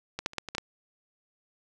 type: clicks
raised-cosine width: 0.2 ms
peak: -16 / -10 / -28 / -12 / -20 / -16 / -11 dBFS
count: 7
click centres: 0.19 / 0.261 / 0.334 / 0.383 / 0.487 / 0.55 / 0.582 s
effects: none